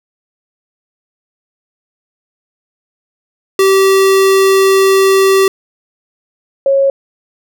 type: tone pair in turn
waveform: square / sine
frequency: 386.6 / 548 Hz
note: G4 / C#5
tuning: -24 / -20 cents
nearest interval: tritone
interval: 604 cents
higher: second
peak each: -7 dBFS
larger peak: neither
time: 3.59-5.48 / 6.66-6.9 s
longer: first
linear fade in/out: 2 ms
effects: none